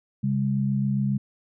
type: tone pair together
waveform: sine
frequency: 134.87 / 202.3 Hz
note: C#3 / G#3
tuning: -47 / -45 cents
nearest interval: perfect fifth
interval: 702 cents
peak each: -24 dBFS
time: 0.23-1.18 s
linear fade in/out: 10 ms
effects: none